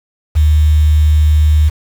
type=tone with quantisation; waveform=sine; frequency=76.2 Hz; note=D#2; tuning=36 cents flat; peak=-6 dBFS; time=0.35-1.7 s; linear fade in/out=20 ms; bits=5; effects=none